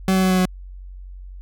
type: tone with pitch steps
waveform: 40% pulse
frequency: 189.5 / 188.08 / 186.68 / 185.28 / 183.89 Hz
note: F#3 / F#3 / F#3 / F#3 / F#3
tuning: +42 / +29 / +16 / +3 / -10 cents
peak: -14 dBFS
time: 0.08-0.455 s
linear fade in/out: 2 ms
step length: 75 ms
effects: added 46 Hz sine -34 dBFS peak until 1.41 s